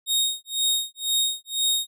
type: tone with tremolo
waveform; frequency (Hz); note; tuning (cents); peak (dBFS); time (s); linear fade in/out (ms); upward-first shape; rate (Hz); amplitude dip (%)
sawtooth; 3729; A#7; 0; -16; 0.06-1.87; 50; sine; 2; 100
effects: none